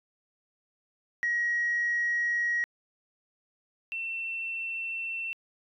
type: tone pair in turn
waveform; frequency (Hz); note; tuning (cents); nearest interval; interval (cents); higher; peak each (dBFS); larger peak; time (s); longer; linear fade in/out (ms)
sine; 1899 / 2693; A#6 / E7; +32 / +36; tritone; 604; second; -24 / -31; first; 1.23-2.64 / 3.92-5.33; neither; 0
effects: tanh soft clip ceiling -21 dBFS